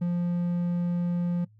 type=tone; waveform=triangle; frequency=174.61 Hz; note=F3; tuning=in tune; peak=-22 dBFS; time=0.01-1.45 s; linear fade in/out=10 ms; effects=noise-tail reverb RT60 0.1 s tail -21 dB re dry + added 107 Hz sine -54 dBFS peak until 1.59 s